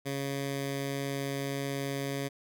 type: tone with notch filter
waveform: 10% pulse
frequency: 138.59 Hz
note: C#3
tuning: in tune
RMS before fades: -34 dBFS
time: 0.05-2.29 s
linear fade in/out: 20 ms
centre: 850 Hz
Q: 1.8
effects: none